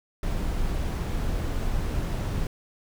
brown noise, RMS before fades -27 dBFS, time 0.23-2.47 s, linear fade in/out 2 ms, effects none

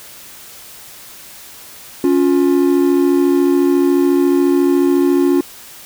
triangle tone pair together, 280 / 354.1 Hz, C#4 / F4, +18 / +24 cents, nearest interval major third, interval 406 cents, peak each -11 dBFS, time 2.04-5.41 s, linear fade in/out 2 ms, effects white hiss -37 dBFS RMS until 5.85 s

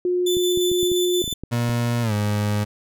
sine tone, 358.9 Hz, F4, 47 cents sharp, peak -18 dBFS, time 0.05-1.22 s, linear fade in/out 2 ms
sawtooth tone with tremolo, 3511 Hz, A7, 4 cents flat, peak -20 dBFS, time 0.26-1.34 s, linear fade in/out 10 ms, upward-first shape square, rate 5.7 Hz, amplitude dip 30%
clicks, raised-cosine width 3 ms, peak -19 dBFS, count 10, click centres 0.369 / 0.574 / 0.716 / 0.83 / 0.917 / 1.241 / 1.278 / 1.327 / 1.436 / 1.694 s
30% pulse tone with pitch glide, 119 to 104.2 Hz, A#2 to G#2, +36 to +6 cents, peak -17 dBFS, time 1.51-2.65 s, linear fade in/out 20 ms, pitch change -230 cents, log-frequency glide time 2.02-2.13 s
effects none

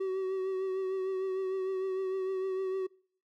triangle tone with vibrato, 379.2 Hz, F#4, 43 cents sharp, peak -28 dBFS, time 0-2.87 s, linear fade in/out 10 ms, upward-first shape triangle, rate 6.6 Hz, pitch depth 33 cents each way, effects noise-tail reverb RT60 0.6 s tail -26 dB re dry

